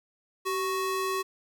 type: ring-modulated tone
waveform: square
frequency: 744 Hz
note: F#5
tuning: 9 cents sharp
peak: -25 dBFS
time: 0.45-1.23 s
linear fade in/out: 20 ms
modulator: 361 Hz
effects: 11-bit